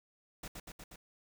pink noise with echo, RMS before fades -44 dBFS, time 0.43-0.48 s, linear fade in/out 5 ms, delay 120 ms, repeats 4, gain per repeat -2 dB, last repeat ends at 0.96 s, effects none

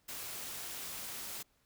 white noise, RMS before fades -43 dBFS, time 0.08-1.43 s, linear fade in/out 10 ms, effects pink hiss -73 dBFS RMS until 1.65 s

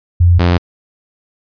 sine / sawtooth tone pair in turn, 87.3 / 87.61 Hz, F2 / F2, 0 / +6 cents, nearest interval unison, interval 6 cents, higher second, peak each -5 dBFS, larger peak neither, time 0.2-0.39 / 0.39-0.58 s, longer neither, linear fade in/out 10 ms, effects resampled to 11025 Hz

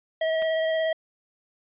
square tone with vibrato, 642 Hz, E5, 46 cents flat, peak -23 dBFS, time 0.21-0.93 s, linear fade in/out 5 ms, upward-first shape square, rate 17 Hz, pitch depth 10 cents each way
clicks, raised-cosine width 0.3 ms, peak -25 dBFS, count 2, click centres 0.42 / 0.425 s
effects resampled to 8000 Hz

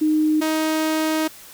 sine / sawtooth tone pair in turn, 308.5 / 314.3 Hz, D#4 / D#4, -15 / +18 cents, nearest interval unison, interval 33 cents, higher second, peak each -15 dBFS, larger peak neither, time 0.01-0.41 / 0.41-1.28 s, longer second, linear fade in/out 10 ms, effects white hiss -43 dBFS RMS until 1.53 s

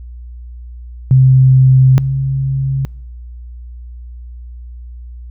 sine tone pair in turn, 130.8 / 134.87 Hz, C3 / C#3, 0 / -47 cents, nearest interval minor second, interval 53 cents, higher second, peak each -4 / -13 dBFS, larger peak first, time 1.11-1.98 / 1.98-2.85 s, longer neither, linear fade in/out 0 ms, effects noise-tail reverb RT60 0.8 s tail -26 dB re dry + added 60 Hz sine -28 dBFS peak until 5.3 s

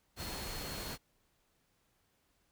sine tone in noise, 4301 Hz, C8, 47 cents sharp, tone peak -48 dBFS, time 0.16-0.98 s, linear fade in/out 50 ms, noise pink, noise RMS -42 dBFS, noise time 0.16-0.98 s, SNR -9 dB, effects pink hiss -75 dBFS RMS until 2.51 s

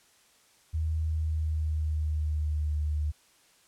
sine tone with pitch glide, 79.2 to 75.27 Hz, D#2 to D2, +31 to +43 cents, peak -26 dBFS, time 0.73-3.12 s, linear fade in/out 20 ms, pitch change -88 cents, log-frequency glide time 1.01-2.78 s, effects white hiss -62 dBFS RMS until 3.67 s + low-pass 10000 Hz 12 dB/octave

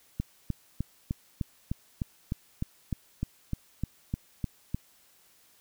click train, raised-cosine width 5 ms, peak -17 dBFS, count 16, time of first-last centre 0.2-4.745 s, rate 3.3 Hz, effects white hiss -62 dBFS RMS until 5.6 s

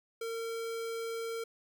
square tone, 456.9 Hz, A#4, 35 cents flat, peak -36 dBFS, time 0.21-1.44 s, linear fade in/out 5 ms, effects none

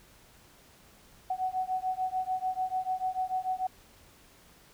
sine beating tone pair, 743 / 749.8 Hz, F#5 / F#5, +7 / +23 cents, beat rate 6.8 Hz, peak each -32 / -32 dBFS, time 1.3-3.67 s, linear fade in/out 5 ms, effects pink hiss -58 dBFS RMS until 4.73 s

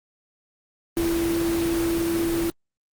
sine tone in noise, 335.3 Hz, E4, 30 cents sharp, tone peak -21 dBFS, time 0.97-2.5 s, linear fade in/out 0 ms, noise pink, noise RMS -30 dBFS, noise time 0.97-2.5 s, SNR +6 dB, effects Opus 24 kbps

